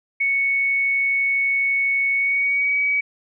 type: tone with pitch glide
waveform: sine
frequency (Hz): 2217 to 2270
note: C#7 to C#7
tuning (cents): 0 to +41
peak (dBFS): -17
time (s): 0.2-3.01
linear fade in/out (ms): 10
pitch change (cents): +41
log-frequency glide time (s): 2.14-2.78
effects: none